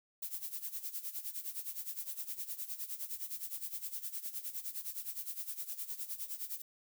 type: noise with tremolo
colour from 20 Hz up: violet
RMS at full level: -39 dBFS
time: 0.22-6.62 s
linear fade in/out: 5 ms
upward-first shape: sine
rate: 9.7 Hz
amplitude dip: 80%
effects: none

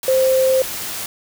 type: tone in noise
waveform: sine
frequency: 523.3 Hz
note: C5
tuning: in tune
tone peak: -12 dBFS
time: 0.08-0.62 s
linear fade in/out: 2 ms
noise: white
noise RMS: -27 dBFS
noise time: 0.03-1.06 s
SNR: +12 dB
effects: none

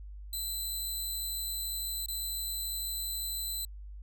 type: tone with dropouts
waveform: 5% pulse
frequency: 4027 Hz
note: B7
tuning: 33 cents sharp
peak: -27 dBFS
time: 0.33-3.65 s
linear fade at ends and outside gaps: 2 ms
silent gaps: 2.06-2.084 s
effects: added 50 Hz sine -42 dBFS peak until 4.02 s

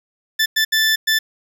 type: tone bursts at uneven times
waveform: 20% pulse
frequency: 1760 Hz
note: A6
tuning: in tune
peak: -9 dBFS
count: 4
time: 0.39-0.46 / 0.56-0.65 / 0.72-0.96 / 1.07-1.19 s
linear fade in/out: 10 ms
effects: none

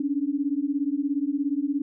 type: beating tone pair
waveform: sine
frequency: 275.8 / 292.8 Hz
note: C#4 / D4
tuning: -9 / -5 cents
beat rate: 17 Hz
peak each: -26 dBFS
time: 0-1.82 s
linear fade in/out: 5 ms
effects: none

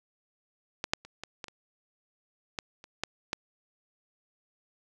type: clicks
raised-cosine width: 0.2 ms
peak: -14 / -7 / -30 / -21 / -21 / -28 / -15 / -30 / -12 / -12 dBFS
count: 10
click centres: 0.841 / 0.935 / 1.05 / 1.236 / 1.442 / 1.483 / 2.588 / 2.841 / 3.036 / 3.331 s
effects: none

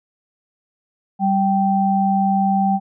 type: tone pair together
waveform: sine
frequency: 195 / 780 Hz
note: G3 / G5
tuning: -9 / -9 cents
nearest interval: 2 octaves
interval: 2400 cents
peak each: -17 dBFS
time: 1.19-2.8 s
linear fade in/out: 50 ms
effects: none

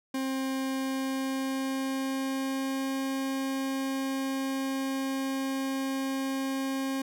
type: tone with pitch glide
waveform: 40% pulse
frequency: 265.6 to 268.7 Hz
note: C4 to C4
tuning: +26 to +46 cents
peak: -28 dBFS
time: 0.14-7.02 s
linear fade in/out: 5 ms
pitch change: +20 cents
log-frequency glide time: 0.48-2.95 s
effects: none

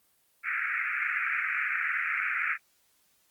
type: band-pass noise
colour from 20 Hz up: white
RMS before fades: -30 dBFS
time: 0.43-2.58 s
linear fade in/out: 50 ms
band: 1300 to 2400 Hz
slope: 96 dB/octave
effects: white hiss -68 dBFS RMS until 3.3 s + Opus 24 kbps

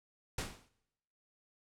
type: noise with exponential decay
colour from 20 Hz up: pink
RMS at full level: -34 dBFS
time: 0.38-0.69 s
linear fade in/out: 5 ms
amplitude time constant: 66 ms
effects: noise-tail reverb RT60 0.9 s tail -22 dB re dry + low-pass 10000 Hz 12 dB/octave

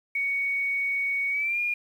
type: tone with pitch glide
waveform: sine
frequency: 2233 to 2421 Hz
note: C#7 to D#7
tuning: +12 to -48 cents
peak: -24 dBFS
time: 0.15-1.74 s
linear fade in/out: 5 ms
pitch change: +140 cents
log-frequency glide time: 1.3-1.59 s
effects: 9-bit

